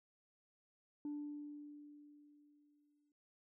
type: tone with exponential decay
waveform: sine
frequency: 293.7 Hz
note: D4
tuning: in tune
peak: -38 dBFS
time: 1.05-3.12 s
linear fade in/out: 2 ms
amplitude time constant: 450 ms
effects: tanh soft clip ceiling -38 dBFS